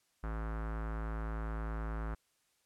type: tone with low-pass filter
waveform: square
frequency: 54.8 Hz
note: A1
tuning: 6 cents flat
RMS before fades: -38 dBFS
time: 0.23-2.15 s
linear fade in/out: 10 ms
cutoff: 1400 Hz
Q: 2.8
effects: white hiss -75 dBFS RMS until 2.65 s + low-pass 11000 Hz 12 dB/octave